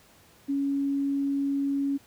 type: tone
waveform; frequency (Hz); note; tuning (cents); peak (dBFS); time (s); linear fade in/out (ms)
sine; 278.6; C#4; +9; -24; 0.48-1.98; 20
effects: pink hiss -57 dBFS RMS until 2.06 s + high-pass 60 Hz 12 dB/octave